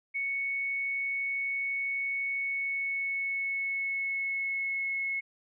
sine tone with pitch glide, 2217 to 2185 Hz, C#7 to C#7, 0 to -26 cents, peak -29 dBFS, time 0.14-5.21 s, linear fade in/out 20 ms, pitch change -26 cents, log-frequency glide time 2.35-4.92 s, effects none

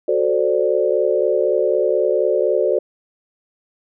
sine chord, D dominant seventh, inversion first, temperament equal, 370 / 440 / 523.3 / 587.3 Hz, F#4 / A4 / C5 / D5, 0 / 0 / 0 / 0 cents, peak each -20 dBFS, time 0.08-2.79 s, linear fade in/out 5 ms, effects none

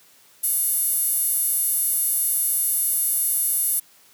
sawtooth tone with high-pass filter, 721 Hz, F#5, 45 cents flat, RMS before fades -22 dBFS, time 0.43-3.8 s, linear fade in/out 10 ms, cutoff 11000 Hz, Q 5.3, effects white hiss -54 dBFS RMS until 4.13 s + high-pass 100 Hz 12 dB/octave

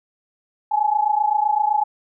sine tone pair together, 830.6 / 858.4 Hz, G#5 / A5, 0 / -43 cents, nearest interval minor second, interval 57 cents, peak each -19 dBFS, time 0.71-1.84 s, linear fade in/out 10 ms, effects none

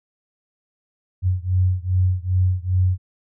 sine beating tone pair, 90.9 / 93.4 Hz, F#2 / F#2, -30 / +17 cents, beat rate 2.5 Hz, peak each -19 / -20 dBFS, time 1.22-2.98 s, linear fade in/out 50 ms, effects none

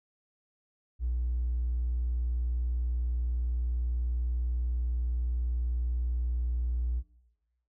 sine tone with hard clipping, 60.3 Hz, B1, 41 cents flat, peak -28 dBFS, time 0.99-7.03 s, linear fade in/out 50 ms, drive 1 dB, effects noise-tail reverb RT60 1.0 s tail -18 dB re dry

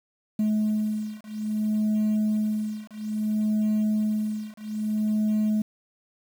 sine beating tone pair, 213.7 / 214.3 Hz, G#3 / A3, +50 / -45 cents, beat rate 0.6 Hz, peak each -24 dBFS, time 0.39-5.62 s, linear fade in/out 5 ms, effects tanh soft clip ceiling -19 dBFS + 8-bit

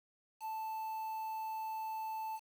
triangle tone with quantisation, 880 Hz, A5, in tune, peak -36 dBFS, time 0.4-2.4 s, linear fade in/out 50 ms, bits 9, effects none

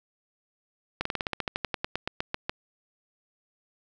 slowing click train, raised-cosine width 0.3 ms, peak -12 dBFS, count 18, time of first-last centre 1.01-2.495 s, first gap 44 ms, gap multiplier 1.08, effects none

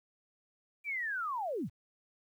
sine linear sweep, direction down, 2388 to 69.3 Hz, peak -33 dBFS, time 0.84-1.7 s, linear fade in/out 50 ms, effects 11-bit

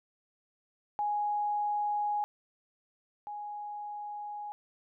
sine tone pair in turn, 830.6 / 830.6 Hz, G#5 / G#5, 0 / 0 cents, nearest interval unison, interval 0 cents, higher neither, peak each -28 / -37 dBFS, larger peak first, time 0.99-2.24 / 3.27-4.52 s, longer neither, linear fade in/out 0 ms, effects none

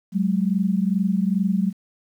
sine tone pair together, 187.1 / 209.5 Hz, F#3 / G#3, +20 / +15 cents, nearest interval major second, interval 195 cents, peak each -20 / -22 dBFS, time 0.12-1.73 s, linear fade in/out 50 ms, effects 9-bit

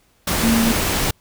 sine tone in noise, 228.2 Hz, A#3, 37 cents flat, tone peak -15 dBFS, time 0.43-0.72 s, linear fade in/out 5 ms, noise pink, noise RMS -20 dBFS, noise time 0.27-1.11 s, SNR +2 dB, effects pink hiss -59 dBFS RMS until 1.2 s

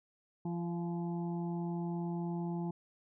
harmonic tone with a mistuned harmonic, 171.3 Hz, F3, 33 cents flat, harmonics 1 / 2 / 4 / 5 / 6, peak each -35 / -41 / -50 / -47 / -60 dBFS, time 0.45-2.71 s, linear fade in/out 5 ms, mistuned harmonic 4, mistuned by +21 cents, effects none

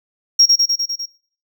triangle tone with echo, 5588 Hz, F8, in tune, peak -4 dBFS, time 0.39-0.46 s, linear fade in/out 10 ms, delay 100 ms, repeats 6, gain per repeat -3 dB, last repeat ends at 1.06 s, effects noise-tail reverb RT60 0.5 s tail -21 dB re dry + tanh soft clip ceiling -3 dBFS

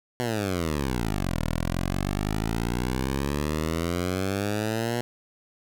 10% pulse exponential two-way sweep, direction down then up, 125.7 to 39.51 to 121.3 Hz, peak -17 dBFS, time 0.2-5.01 s, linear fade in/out 0 ms, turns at 1.41 s, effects none

